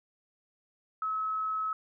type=tone; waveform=sine; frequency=1289 Hz; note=E6; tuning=39 cents flat; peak=-29 dBFS; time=1.02-1.73 s; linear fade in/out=2 ms; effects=none